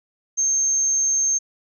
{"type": "tone", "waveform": "sine", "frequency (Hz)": 6370, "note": "G8", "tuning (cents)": 27, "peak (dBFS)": -17, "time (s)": [0.37, 1.39], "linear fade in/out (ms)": 20, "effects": []}